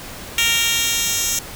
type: tone with high-pass filter sweep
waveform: 10% pulse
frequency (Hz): 463.3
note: A#4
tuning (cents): -11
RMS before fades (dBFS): -19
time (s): 0.38-1.39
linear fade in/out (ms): 2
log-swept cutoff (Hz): 2900 to 5400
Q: 1.6
effects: pink hiss -34 dBFS RMS until 1.55 s